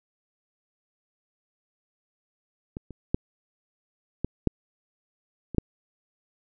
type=clicks; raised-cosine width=3 ms; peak=-21 / -27 / -9 / -13 / -7 / -21 / -6 dBFS; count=7; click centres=2.769 / 2.907 / 3.145 / 4.246 / 4.473 / 5.547 / 5.583 s; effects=none